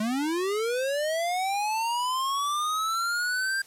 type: linear sweep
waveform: square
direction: up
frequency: 207.2 to 1598 Hz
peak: -26 dBFS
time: 0-3.62 s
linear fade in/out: 5 ms
effects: white hiss -53 dBFS RMS until 3.66 s + low-pass 12000 Hz 12 dB/octave